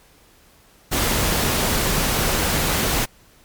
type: noise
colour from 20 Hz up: pink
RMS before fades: -20 dBFS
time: 0.91-3.06 s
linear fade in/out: 20 ms
effects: pink hiss -53 dBFS RMS until 3.44 s + MP3 96 kbps